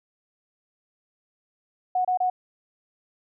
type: tone bursts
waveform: sine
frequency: 734 Hz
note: F#5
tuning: 14 cents flat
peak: -20 dBFS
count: 3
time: 1.95-2.3 s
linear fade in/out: 5 ms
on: 98 ms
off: 28 ms
effects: none